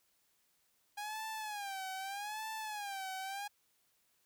sawtooth tone with vibrato, 817 Hz, G#5, 29 cents flat, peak -36 dBFS, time 0.97-3.48 s, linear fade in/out 10 ms, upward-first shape sine, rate 0.81 Hz, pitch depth 130 cents each way, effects white hiss -75 dBFS RMS until 4.25 s

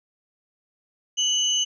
sine tone pair together, 2960 / 6283 Hz, F#7 / G8, 0 / +3 cents, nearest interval octave + minor second, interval 1303 cents, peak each -21 / -25 dBFS, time 1.17-1.65 s, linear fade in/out 20 ms, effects none

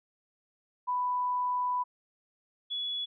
sine tone pair in turn, 992 / 3395 Hz, B5 / G#7, +7 / +37 cents, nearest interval octave + major sixth, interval 2130 cents, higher second, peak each -27 / -31 dBFS, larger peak first, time 0.87-1.84 / 2.7-3.06 s, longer first, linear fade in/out 20 ms, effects none

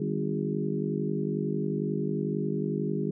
harmonic tone with a mistuned harmonic, 51.1 Hz, G#1, 27 cents flat, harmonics 3 / 4 / 5 / 6 / 7 / 8, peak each -32 / -32 / -37 / -36 / -35 / -34 dBFS, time 0-3.11 s, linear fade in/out 5 ms, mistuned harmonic 4, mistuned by -62 cents, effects none

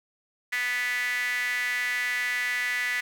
sawtooth tone with high-pass filter, 246.9 Hz, B3, in tune, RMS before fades -28 dBFS, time 0.52-3.01 s, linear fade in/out 10 ms, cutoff 1900 Hz, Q 9.5, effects none

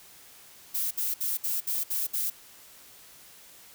violet noise bursts, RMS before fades -29 dBFS, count 7, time 0.74-2.302 s, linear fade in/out 10 ms, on 170 ms, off 62 ms, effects white hiss -52 dBFS RMS until 3.74 s

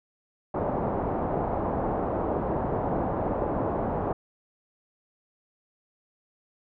white low-pass noise, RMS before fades -28 dBFS, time 0.54-4.13 s, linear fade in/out 5 ms, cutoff 840 Hz, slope 24 dB/octave, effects none

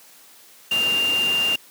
sine tone in noise, 2794 Hz, F7, in tune, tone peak -18 dBFS, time 0.71-1.56 s, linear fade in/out 5 ms, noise pink, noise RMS -30 dBFS, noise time 0.71-1.56 s, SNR +9 dB, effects white hiss -49 dBFS RMS until 1.7 s + high-pass 200 Hz 12 dB/octave

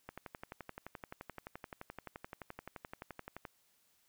click train, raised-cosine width 0.5 ms, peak -29 dBFS, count 40, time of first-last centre 0.09-3.452 s, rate 11.6 Hz, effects white hiss -73 dBFS RMS until 4.08 s

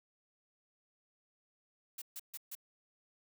blue noise bursts, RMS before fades -44 dBFS, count 4, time 1.98-2.552 s, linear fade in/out 5 ms, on 38 ms, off 140 ms, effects none

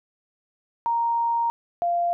sine tone pair in turn, 932.3 / 693.2 Hz, A#5 / F5, 0 / -13 cents, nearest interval perfect fourth, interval 513 cents, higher first, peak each -20 / -20 dBFS, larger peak neither, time 0.86-1.5 / 1.82-2.13 s, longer first, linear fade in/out 0 ms, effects none

